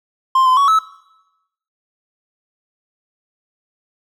triangle tone with pitch steps, 1049 / 1026 / 1120 / 1300 Hz, C6 / C6 / C#6 / E6, +4 / -34 / +18 / -24 cents, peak -8 dBFS, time 0.35-0.79 s, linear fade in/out 5 ms, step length 110 ms, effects noise-tail reverb RT60 0.9 s tail -18 dB re dry

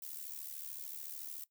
violet noise with amplitude modulation, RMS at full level -42 dBFS, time 0.02-1.44 s, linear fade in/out 5 ms, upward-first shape sine, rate 73.6 Hz, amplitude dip 75%, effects noise-tail reverb RT60 0.1 s tail -17 dB re dry

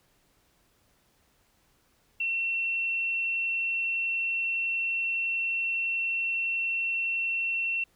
sine tone with frequency modulation, 2710 Hz, E7, 47 cents sharp, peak -26 dBFS, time 2.2-7.84 s, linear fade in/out 5 ms, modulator 31.6 Hz, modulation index 0.4, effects pink hiss -67 dBFS RMS until 7.95 s

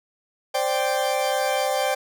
40% pulse chord, C suspended second, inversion none, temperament equal, 523.3 / 587.3 / 784 Hz, C5 / D5 / G5, 0 / 0 / 0 cents, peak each -25 / -25 / -24 dBFS, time 0.54-1.95 s, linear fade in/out 10 ms, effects none

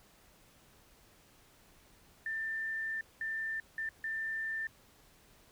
sine tone bursts at uneven times, 1786 Hz, A6, 25 cents sharp, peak -34 dBFS, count 4, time 2.26-3.01 / 3.21-3.6 / 3.78-3.89 / 4.04-4.67 s, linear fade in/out 2 ms, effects pink hiss -63 dBFS RMS until 5.51 s

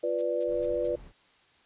sine chord, B diminished, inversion second, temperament equal, 349.2 / 493.9 / 587.3 Hz, F4 / B4 / D5, 0 / 0 / 0 cents, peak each -33 / -29 / -30 dBFS, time 0.03-0.96 s, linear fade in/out 10 ms
blue noise bursts, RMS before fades -45 dBFS, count 4, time 0.18-0.88 s, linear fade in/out 10 ms, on 40 ms, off 180 ms
brown noise, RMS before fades -47 dBFS, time 0.46-1.13 s, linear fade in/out 50 ms
effects white hiss -62 dBFS RMS until 1.65 s + resampled to 8000 Hz

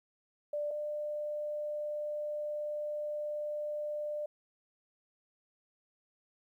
sine tone pair in turn, 590 / 596.9 Hz, D5 / D5, +8 / +28 cents, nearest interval unison, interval 20 cents, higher second, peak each -32 / -34 dBFS, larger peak first, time 0.53-0.71 / 0.71-4.26 s, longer second, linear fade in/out 5 ms, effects 12-bit

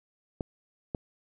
clicks, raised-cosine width 2 ms, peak -18 dBFS, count 2, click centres 0.408 / 0.948 s, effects none

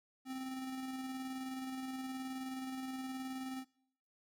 square tone with tremolo, 261.6 Hz, C4, in tune, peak -40 dBFS, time 0.25-3.65 s, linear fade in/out 50 ms, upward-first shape square, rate 19 Hz, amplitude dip 25%, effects noise-tail reverb RT60 0.7 s tail -24 dB re dry

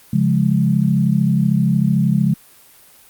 sine chord, Db major, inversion none, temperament equal, 138.59 / 174.61 / 207.7 Hz, Db3 / F3 / Ab3, 0 / 0 / 0 cents, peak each -17 dBFS, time 0.13-2.34 s, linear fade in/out 5 ms, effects white hiss -47 dBFS RMS until 3.09 s + Opus 32 kbps

